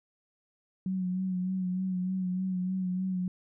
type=tone with vibrato; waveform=sine; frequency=185 Hz; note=F#3; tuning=in tune; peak=-28 dBFS; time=0.86-3.28 s; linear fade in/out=2 ms; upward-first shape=sine; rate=3.3 Hz; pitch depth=35 cents each way; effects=none